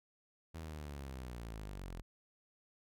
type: linear sweep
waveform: sawtooth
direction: down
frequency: 82.41 to 41.2 Hz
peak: -40 dBFS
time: 0.54-2.02 s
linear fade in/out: 10 ms
effects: none